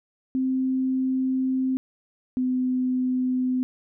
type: tone pair in turn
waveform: sine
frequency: 260.7 / 254.6 Hz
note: C4 / C4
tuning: -6 / -47 cents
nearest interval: unison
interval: 41 cents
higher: first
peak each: -21 dBFS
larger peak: neither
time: 0.35-1.77 / 2.37-3.63 s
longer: first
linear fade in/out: 0 ms
effects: none